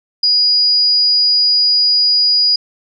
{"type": "tone", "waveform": "sine", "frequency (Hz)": 4900, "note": "D#8", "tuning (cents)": -27, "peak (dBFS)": -9, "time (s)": [0.23, 2.56], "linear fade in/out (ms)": 5, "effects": []}